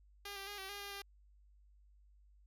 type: tone with pitch steps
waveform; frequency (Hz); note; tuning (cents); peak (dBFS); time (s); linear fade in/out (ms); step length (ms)
5% pulse; 403.7 / 392.7 / 408.8 / 384.7 / 405.5 / 402.6 / 399; G#4 / G4 / G#4 / G4 / G#4 / G4 / G4; -49 / +3 / -27 / -33 / -41 / +46 / +31; -33; 0.25-1.02; 5; 110
effects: added 50 Hz sine -62 dBFS peak until 2.46 s